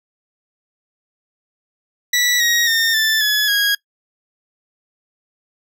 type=tone with pitch steps; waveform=20% pulse; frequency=1955 / 1888.4 / 1824.1 / 1761.9 / 1701.9 / 1644 Hz; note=B6 / A#6 / A#6 / A6 / G#6 / G#6; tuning=-18 / +22 / -38 / +2 / +42 / -18 cents; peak=-9 dBFS; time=2.13-3.75 s; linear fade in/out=5 ms; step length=270 ms; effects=noise-tail reverb RT60 0.1 s tail -21 dB re dry